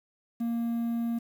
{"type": "tone with quantisation", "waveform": "triangle", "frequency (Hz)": 233.1, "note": "A#3", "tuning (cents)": 0, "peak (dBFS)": -25, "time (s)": [0.4, 1.19], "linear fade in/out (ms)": 10, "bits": 9, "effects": []}